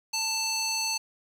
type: tone with band-pass filter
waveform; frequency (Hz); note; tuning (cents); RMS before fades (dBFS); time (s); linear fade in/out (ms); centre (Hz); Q
square; 884; A5; +8; -29; 0.13-0.98; 10; 5400; 1.9
effects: 8-bit